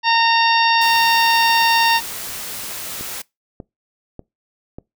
harmonic tone, 919 Hz, A#5, 25 cents flat, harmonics 1 / 2 / 3 / 4 / 5 / 6, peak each -15 / -20 / -20 / -23 / -24 / -25 dBFS, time 0.03-2.01 s, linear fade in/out 50 ms
white noise, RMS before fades -29 dBFS, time 0.81-3.22 s, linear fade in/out 5 ms
click train, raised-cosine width 2 ms, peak -19 dBFS, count 4, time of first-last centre 3.01-4.785 s, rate 1.69 Hz
effects noise-tail reverb RT60 0.2 s tail -23 dB re dry

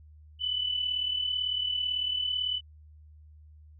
sine tone pair together, 2987 / 3025 Hz, F#7 / F#7, +16 / +38 cents, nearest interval unison, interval 22 cents, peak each -28 / -35 dBFS, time 0.39-2.61 s, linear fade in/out 50 ms, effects added 76 Hz sine -50 dBFS peak until 3.79 s

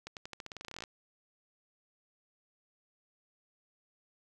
accelerating click train, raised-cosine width 0.2 ms, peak -25 dBFS, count 18, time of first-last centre 0.07-0.838 s, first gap 98 ms, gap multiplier 0.89, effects none

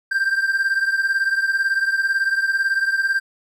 triangle beating tone pair, 1576 / 1594 Hz, G6 / G6, +9 / +28 cents, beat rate 18 Hz, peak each -17 / -21 dBFS, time 0.11-3.2 s, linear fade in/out 10 ms, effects none

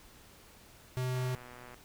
square tone, 127.4 Hz, C3, 46 cents flat, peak -32 dBFS, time 0.97-1.35 s, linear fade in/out 0 ms
click train, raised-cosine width 0.5 ms, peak -35 dBFS, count 74, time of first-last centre 1.15-1.743 s, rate 123 Hz
effects pink hiss -57 dBFS RMS until 1.84 s

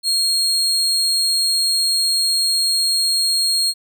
35% pulse tone, 4256 Hz, C8, 29 cents sharp, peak -14 dBFS, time 0.03-3.74 s, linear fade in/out 50 ms, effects none

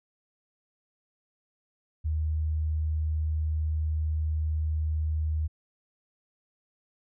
sine tone, 77.78 Hz, D#2, in tune, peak -25 dBFS, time 2.04-5.48 s, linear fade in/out 20 ms, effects none

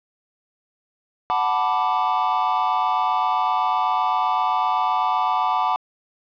triangle chord, B minor seventh, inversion second, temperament equal, 740 / 880 / 987.8 / 1174.7 Hz, F#5 / A5 / B5 / D6, 0 / 0 / 0 / 0 cents, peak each -22 dBFS, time 1.3-5.76 s, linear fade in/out 0 ms, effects resampled to 11025 Hz + 8-bit

